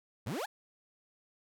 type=exponential sweep; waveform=30% pulse; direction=up; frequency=88.1 to 932.3 Hz; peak=-32 dBFS; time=0.26-0.46 s; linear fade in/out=10 ms; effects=none